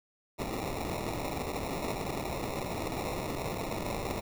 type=noise with sample-and-hold; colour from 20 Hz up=white; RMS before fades=-35 dBFS; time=0.38-4.21 s; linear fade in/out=20 ms; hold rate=1575 Hz; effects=none